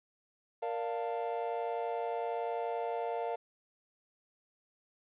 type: chord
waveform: triangle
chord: Bb major seventh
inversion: none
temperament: equal with one note detuned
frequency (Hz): 466.2 / 587.3 / 698.5 / 892.3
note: Bb4 / D5 / F5 / A5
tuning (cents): 0 / 0 / 0 / +24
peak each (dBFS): -35 / -40 / -35 / -39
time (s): 0.62-3.36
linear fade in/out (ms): 10
effects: resampled to 8000 Hz + 11-bit